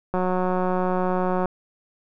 click train, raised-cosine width 1 ms, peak -11 dBFS, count 242, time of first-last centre 0.14-1.457 s, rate 183 Hz, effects none

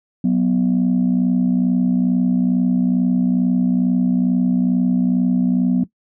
sine tone pair together, 184.61 / 246.9 Hz, F#3 / B3, -4 / 0 cents, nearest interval perfect fourth, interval 504 cents, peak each -15 dBFS, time 0.24-5.84 s, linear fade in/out 5 ms, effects noise-tail reverb RT60 0.1 s tail -17 dB re dry + tanh soft clip ceiling -9 dBFS

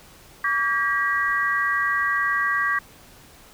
sine tone cluster, 1148 / 1611 / 1918 Hz, D6 / G6 / A#6, -40 / +47 / +49 cents, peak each -24 dBFS, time 0.44-2.79 s, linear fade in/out 5 ms, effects pink hiss -49 dBFS RMS until 3.53 s

